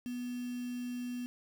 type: tone with quantisation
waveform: sine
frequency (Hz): 245.7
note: B3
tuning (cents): -9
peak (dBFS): -36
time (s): 0.06-1.26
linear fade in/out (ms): 0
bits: 8
effects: none